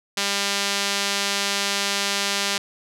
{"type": "tone with band-pass filter", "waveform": "sawtooth", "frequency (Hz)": 200, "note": "G3", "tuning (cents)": 35, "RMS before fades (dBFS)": -24, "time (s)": [0.17, 2.58], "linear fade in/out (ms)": 5, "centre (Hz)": 4600, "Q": 0.87, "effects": []}